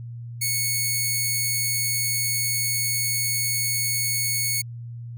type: tone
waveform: 5% pulse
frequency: 2210 Hz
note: C#7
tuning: 6 cents flat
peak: -12 dBFS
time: 0.41-4.62 s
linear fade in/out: 10 ms
effects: added 118 Hz sine -33 dBFS peak until 5.17 s